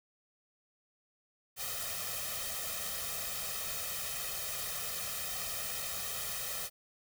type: noise with comb filter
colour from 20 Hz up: white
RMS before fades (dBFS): -38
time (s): 1.56-6.7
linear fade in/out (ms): 50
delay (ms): 1.6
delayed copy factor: +0.9
effects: none